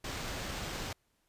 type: noise with sample-and-hold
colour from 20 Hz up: pink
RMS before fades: -39 dBFS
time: 0.04-0.93 s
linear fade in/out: 5 ms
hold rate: 11025 Hz
effects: pink hiss -75 dBFS RMS until 1.28 s + resampled to 32000 Hz